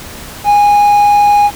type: tone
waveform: triangle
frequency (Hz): 823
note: G#5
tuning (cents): -16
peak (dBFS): -3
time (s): 0.44-1.51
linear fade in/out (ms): 50
effects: pink hiss -29 dBFS RMS until 1.55 s